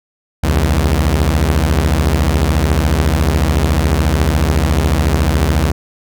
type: beating tone pair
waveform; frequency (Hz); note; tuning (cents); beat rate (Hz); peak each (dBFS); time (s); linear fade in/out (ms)
sawtooth; 66.7 / 80.7; C2 / E2; +34 / -36; 14; -10; 0.43-5.72; 10
effects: none